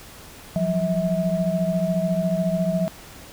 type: tone cluster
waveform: sine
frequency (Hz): 171.5 / 185.6 / 646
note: F3 / F#3 / E5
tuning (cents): -31 / +6 / -35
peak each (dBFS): -24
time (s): 0.56-2.88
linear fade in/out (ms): 0
effects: pink hiss -43 dBFS RMS until 3.32 s